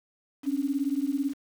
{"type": "beating tone pair", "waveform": "sine", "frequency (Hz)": [270, 288], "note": ["C#4", "D4"], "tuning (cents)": [-45, -34], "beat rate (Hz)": 18, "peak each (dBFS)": -28, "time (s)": [0.43, 1.34], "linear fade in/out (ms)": 50, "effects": ["8-bit"]}